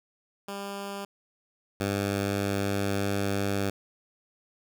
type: tone pair in turn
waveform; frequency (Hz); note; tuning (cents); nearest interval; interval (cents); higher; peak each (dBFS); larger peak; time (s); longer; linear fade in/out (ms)
10% pulse; 199.4 / 99.7; G3 / G2; +30 / +30; octave; 1200; first; -26 / -18; second; 0.48-1.05 / 1.8-3.7; second; 5
effects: none